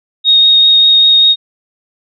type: tone with vibrato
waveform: sine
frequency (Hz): 3729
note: A#7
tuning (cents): 0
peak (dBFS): -4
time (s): 0.24-1.36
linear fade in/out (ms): 50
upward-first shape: triangle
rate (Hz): 5.1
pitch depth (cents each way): 9
effects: none